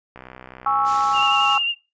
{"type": "click train", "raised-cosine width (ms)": 0.5, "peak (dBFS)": -23, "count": 69, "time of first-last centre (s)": [0.16, 1.228], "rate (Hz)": 63.7}
{"type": "chord", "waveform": "sine", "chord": "C# minor", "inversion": "second", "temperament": "equal with one note detuned", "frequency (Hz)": [823.4, 1108.7, 1318.5], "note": ["G#5", "C#6", "E6"], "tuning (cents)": [-15, 0, 0], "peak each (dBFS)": -21, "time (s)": [0.66, 1.58], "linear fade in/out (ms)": 2}
{"type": "noise", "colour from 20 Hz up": "white", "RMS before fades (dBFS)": -34, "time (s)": [0.84, 1.6], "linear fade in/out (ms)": 50}
{"type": "tone with vibrato", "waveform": "sine", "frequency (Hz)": 2794, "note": "F7", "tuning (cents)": 0, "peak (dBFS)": -19, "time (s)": [1.13, 1.75], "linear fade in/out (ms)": 50, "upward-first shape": "triangle", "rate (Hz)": 11, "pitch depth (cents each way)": 36}
{"effects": ["noise-tail reverb RT60 0.3 s tail -23 dB re dry", "resampled to 16000 Hz"]}